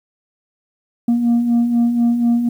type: beating tone pair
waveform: sine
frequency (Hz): 233.1 / 237.2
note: A#3 / A#3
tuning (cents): 0 / +30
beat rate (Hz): 4.1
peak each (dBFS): -19 / -11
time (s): 1.08-2.49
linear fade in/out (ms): 5
effects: tanh soft clip ceiling -10 dBFS + 8-bit